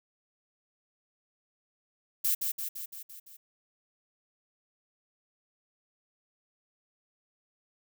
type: noise with echo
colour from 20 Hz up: violet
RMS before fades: -27 dBFS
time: 2.24-2.35 s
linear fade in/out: 10 ms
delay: 170 ms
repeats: 6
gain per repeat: -4 dB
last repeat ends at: 3.37 s
effects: none